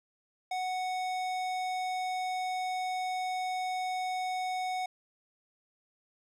sine tone with tanh clipping, 740 Hz, F#5, in tune, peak -33 dBFS, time 0.51-4.86 s, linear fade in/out 5 ms, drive 18 dB, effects none

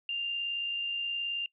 sine tone with amplitude modulation, 2794 Hz, F7, in tune, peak -29 dBFS, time 0.09-1.46 s, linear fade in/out 2 ms, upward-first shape sine, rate 58.8 Hz, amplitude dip 30%, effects noise-tail reverb RT60 0.1 s tail -23 dB re dry

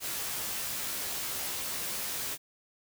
white noise with comb filter, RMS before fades -35 dBFS, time 0-2.38 s, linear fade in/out 50 ms, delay 15 ms, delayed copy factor +0.85, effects none

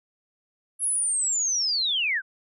sine linear sweep, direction down, 10900 to 1459 Hz, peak -22 dBFS, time 0.79-2.22 s, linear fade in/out 50 ms, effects none

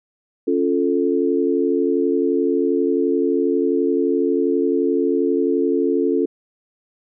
sine chord, Db augmented, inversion none, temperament equal, 277.2 / 349.2 / 440 Hz, Db4 / F4 / A4, 0 / 0 / 0 cents, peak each -20 dBFS, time 0.47-6.26 s, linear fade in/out 10 ms, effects none

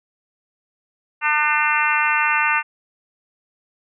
harmonic tone, 300.4 Hz, D4, 39 cents sharp, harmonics 3 / 4 / 5 / 6 / 7 / 8 / 9, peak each -23 / -23 / -22 / -25 / -24 / -27 / -23 dBFS, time 1.21-2.63 s, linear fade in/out 50 ms, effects none

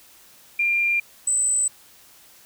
sine tone pair in turn, 2391 / 8042 Hz, D7 / B8, +30 / +30 cents, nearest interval octave + major sixth, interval 2100 cents, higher second, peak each -18 dBFS, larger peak neither, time 0.59-1 / 1.27-1.68 s, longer neither, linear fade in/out 5 ms, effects white hiss -51 dBFS RMS until 2.45 s

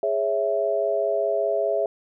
sine chord, C# minor, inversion second, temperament equal, 415.3 / 554.4 / 659.3 Hz, G#4 / C#5 / E5, 0 / 0 / 0 cents, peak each -26 / -26 / -23 dBFS, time 0.03-1.86 s, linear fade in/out 2 ms, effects none

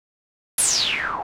white noise with low-pass filter sweep, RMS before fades -22 dBFS, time 0.58-1.23 s, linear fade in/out 5 ms, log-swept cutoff 11000 to 750 Hz, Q 9.3, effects none

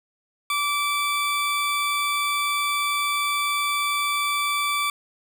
20% pulse tone, 1161 Hz, D6, 20 cents flat, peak -17 dBFS, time 0.5-4.9 s, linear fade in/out 2 ms, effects none

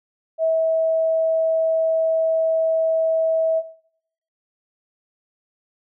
sine tone, 647 Hz, E5, 32 cents flat, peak -16 dBFS, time 0.38-3.63 s, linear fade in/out 50 ms, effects noise-tail reverb RT60 0.7 s tail -18 dB re dry

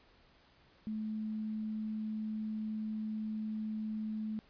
sine tone, 216.3 Hz, A3, 29 cents flat, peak -35 dBFS, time 0.87-4.39 s, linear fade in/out 0 ms, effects pink hiss -65 dBFS RMS until 4.49 s + resampled to 11025 Hz

